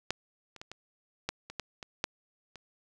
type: clicks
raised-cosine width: 0.2 ms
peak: -12 / -30 / -25 / -25 / -14 / -25 / -17 / -24 / -11 / -29 dBFS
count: 10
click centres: 0.106 / 0.563 / 0.615 / 0.716 / 1.29 / 1.5 / 1.597 / 1.828 / 2.041 / 2.557 s
effects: none